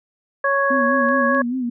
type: harmonic tone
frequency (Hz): 554.4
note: C#5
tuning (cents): 0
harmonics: 1 / 2 / 3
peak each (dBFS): -20 / -20 / -20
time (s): 0.44-1.42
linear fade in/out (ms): 5
type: tone with vibrato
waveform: sine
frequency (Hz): 249.2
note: B3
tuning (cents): +16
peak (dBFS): -20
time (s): 0.7-1.7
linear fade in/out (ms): 10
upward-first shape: sine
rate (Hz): 4.9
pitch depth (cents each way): 85
type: clicks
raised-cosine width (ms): 0.3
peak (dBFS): -28 / -26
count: 2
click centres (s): 1.088 / 1.348
effects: none